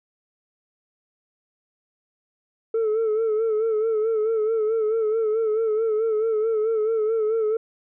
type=tone with vibrato; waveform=sine; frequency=440 Hz; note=A4; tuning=in tune; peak=-17 dBFS; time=2.74-7.57 s; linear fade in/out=5 ms; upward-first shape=sine; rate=4.6 Hz; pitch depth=60 cents each way; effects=tanh soft clip ceiling -18 dBFS